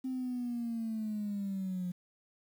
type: linear sweep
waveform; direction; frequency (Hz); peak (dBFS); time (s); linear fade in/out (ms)
sine; down; 261.6 to 177.1; -32; 0.04-1.92; 10
effects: tanh soft clip ceiling -30 dBFS + 10-bit